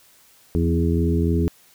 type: harmonic tone with a mistuned harmonic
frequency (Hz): 83.4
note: E2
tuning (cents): +21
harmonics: 1 / 2 / 3 / 4 / 5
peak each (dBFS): -20 / -23 / -25 / -26 / -27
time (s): 0.55-1.48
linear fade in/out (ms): 0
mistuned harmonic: 2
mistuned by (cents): +29
effects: white hiss -54 dBFS RMS until 1.74 s